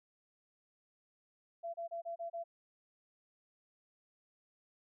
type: tone bursts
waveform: sine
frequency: 677 Hz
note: E5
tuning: 46 cents sharp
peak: -38 dBFS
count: 6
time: 1.63-2.44 s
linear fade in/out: 20 ms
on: 110 ms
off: 30 ms
effects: none